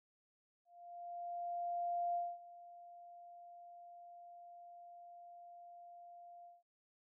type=tone with ADSR envelope; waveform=sine; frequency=697 Hz; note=F5; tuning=4 cents flat; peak=-34 dBFS; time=0.65-6.63 s; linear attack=1500 ms; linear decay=230 ms; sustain=-19 dB; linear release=180 ms; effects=none